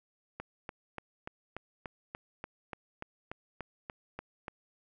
click train, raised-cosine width 0.5 ms, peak -24 dBFS, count 15, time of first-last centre 0.4-4.482 s, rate 3.43 Hz, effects none

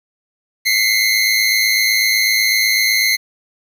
25% pulse tone pair together, 2039 / 2147 Hz, C7 / C7, -45 / +44 cents, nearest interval minor second, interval 89 cents, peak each -12 dBFS, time 0.65-3.17 s, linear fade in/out 20 ms, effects 8-bit

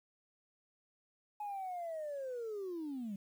sine linear sweep, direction down, 845 to 190 Hz, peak -37 dBFS, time 1.4-3.16 s, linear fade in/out 5 ms, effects tanh soft clip ceiling -36 dBFS + 11-bit

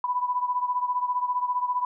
sine beating tone pair, 987.8 / 1002.8 Hz, B5 / B5, 0 / +26 cents, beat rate 15 Hz, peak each -25 / -29 dBFS, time 0.04-1.85 s, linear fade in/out 2 ms, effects none

